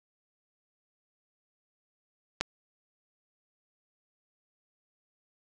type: clicks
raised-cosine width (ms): 0.2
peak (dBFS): -29 / -10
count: 2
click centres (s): 2.405 / 2.41
effects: none